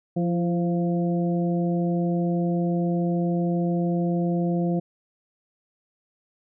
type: harmonic tone with a mistuned harmonic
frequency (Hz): 173.8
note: F3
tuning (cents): -8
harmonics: 1 / 2 / 3 / 4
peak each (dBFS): -22 / -28 / -32 / -34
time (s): 0.16-4.8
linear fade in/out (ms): 10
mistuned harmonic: 2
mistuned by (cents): -33
effects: none